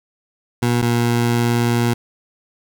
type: tone pair in turn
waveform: 20% pulse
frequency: 120 / 118.83 Hz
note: B2 / A#2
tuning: -49 / +34 cents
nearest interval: unison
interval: 17 cents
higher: first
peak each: -10 dBFS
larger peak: neither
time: 0.62-0.82 / 0.82-1.94 s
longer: second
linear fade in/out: 10 ms
effects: none